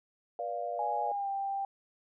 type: chord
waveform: sine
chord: B diminished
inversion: none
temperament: equal with one note detuned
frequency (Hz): 484.8 / 587.3 / 698.5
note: B4 / D5 / F5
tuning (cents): -32 / 0 / 0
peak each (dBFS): -40 / -38 / -35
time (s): 0.39-1.12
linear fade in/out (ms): 2
type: tone with pitch glide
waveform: sine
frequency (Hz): 830.6 to 788.5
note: G#5 to G5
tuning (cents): 0 to +10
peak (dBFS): -31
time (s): 0.79-1.65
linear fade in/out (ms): 2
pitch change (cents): -90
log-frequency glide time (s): 1.03-1.29
effects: none